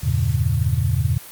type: chord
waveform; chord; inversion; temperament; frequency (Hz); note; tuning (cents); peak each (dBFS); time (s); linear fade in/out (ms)
sine; E diminished seventh; none; equal with one note detuned; 82.41 / 98 / 116.54 / 141.91; E2 / G2 / Bb2 / Db3; 0 / 0 / 0 / +41; -22 / -23 / -21 / -23; 0.03-1.18; 10
effects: white hiss -39 dBFS RMS until 1.31 s + Opus 48 kbps